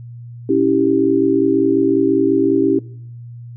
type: chord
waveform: sine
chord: C# diminished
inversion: none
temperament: equal with one note detuned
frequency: 277.2 / 326.4 / 392 Hz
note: C#4 / E4 / G4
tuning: 0 / -17 / 0 cents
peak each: -16 dBFS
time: 0.49-2.79 s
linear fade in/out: 5 ms
effects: noise-tail reverb RT60 0.6 s tail -20 dB re dry + added 119 Hz sine -31 dBFS peak until 3.56 s